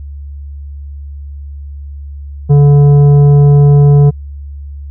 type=tone with tanh clipping; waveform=sine; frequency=143.9 Hz; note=D3; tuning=35 cents flat; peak=-4 dBFS; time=2.49-4.11 s; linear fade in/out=20 ms; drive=9 dB; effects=added 71 Hz sine -23 dBFS peak until 4.9 s